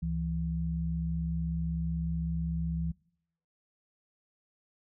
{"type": "tone pair together", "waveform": "sine", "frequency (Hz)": [69.14, 165.1], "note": ["C#2", "E3"], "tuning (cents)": [-4, 3], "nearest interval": "octave + minor third", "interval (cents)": 1507, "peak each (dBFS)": [-34, -31], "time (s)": [0.02, 2.92], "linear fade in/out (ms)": 10, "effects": ["noise-tail reverb RT60 0.7 s tail -24 dB re dry"]}